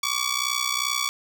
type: ring-modulated tone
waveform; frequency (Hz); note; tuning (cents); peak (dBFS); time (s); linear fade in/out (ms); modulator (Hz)
10% pulse; 1139; C#6; +47; -12; 0.03-1.09; 0; 31.3
effects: none